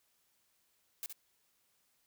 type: noise with echo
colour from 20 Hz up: blue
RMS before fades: -40 dBFS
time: 1.03-1.06 s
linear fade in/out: 0 ms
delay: 66 ms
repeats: 1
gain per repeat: -6 dB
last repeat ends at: 1.126 s
effects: white hiss -75 dBFS RMS until 2.06 s